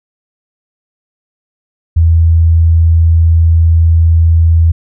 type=tone; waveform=sine; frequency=82.41 Hz; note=E2; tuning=in tune; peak=-4 dBFS; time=1.96-4.72 s; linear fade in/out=10 ms; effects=none